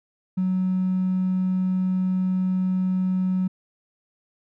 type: tone with hard clipping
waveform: triangle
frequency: 185.6 Hz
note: F#3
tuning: 6 cents sharp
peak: -20 dBFS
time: 0.37-3.48 s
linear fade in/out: 10 ms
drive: 3 dB
effects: none